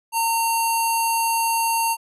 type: tone with low-pass filter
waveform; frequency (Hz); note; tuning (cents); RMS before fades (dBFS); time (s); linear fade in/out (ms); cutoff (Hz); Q
square; 915; A#5; -32; -21; 0.12-1.97; 50; 11000; 8.3
effects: none